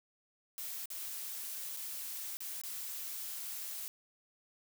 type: noise with dropouts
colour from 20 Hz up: blue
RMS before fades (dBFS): -42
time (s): 0.58-3.88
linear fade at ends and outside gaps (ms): 0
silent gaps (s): 0.857-0.903 / 1.766-1.771 / 2.37-2.405 / 2.615-2.636
effects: none